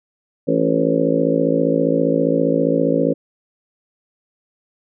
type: harmonic tone with a mistuned harmonic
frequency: 55 Hz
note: A1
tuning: in tune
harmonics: 3 / 4 / 5 / 6 / 7 / 8 / 9 / 10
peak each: -23 / -26 / -19 / -26 / -27 / -24 / -20 / -22 dBFS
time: 0.47-3.14 s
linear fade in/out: 20 ms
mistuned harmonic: 6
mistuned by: +40 cents
effects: none